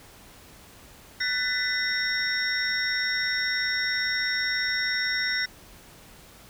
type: tone cluster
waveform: sine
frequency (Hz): 1498 / 1775 / 1997 / 3743 / 5500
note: F#6 / A6 / B6 / A#7 / F8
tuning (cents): +21 / +15 / +19 / +6 / -27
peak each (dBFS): -31 / -34 / -28 / -35 / -29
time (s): 1.2-5.46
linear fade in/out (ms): 10
effects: pink hiss -50 dBFS RMS until 6.49 s